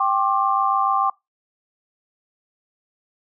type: chord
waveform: sine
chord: G suspended fourth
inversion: none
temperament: equal with one note detuned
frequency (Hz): 784 / 1067.9 / 1174.7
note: G5 / C6 / D6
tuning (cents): 0 / +35 / 0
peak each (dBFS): -21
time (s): 0-1.1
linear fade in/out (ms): 5
effects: noise-tail reverb RT60 0.2 s tail -23 dB re dry